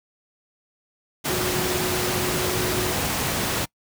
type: tone in noise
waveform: sine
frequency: 364.6 Hz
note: F#4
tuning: 25 cents flat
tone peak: -27 dBFS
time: 1.28-2.94 s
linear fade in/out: 20 ms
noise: pink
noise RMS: -24 dBFS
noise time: 1.24-3.66 s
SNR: -6 dB
effects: noise-tail reverb RT60 0.1 s tail -25 dB re dry + high-pass 80 Hz 12 dB/octave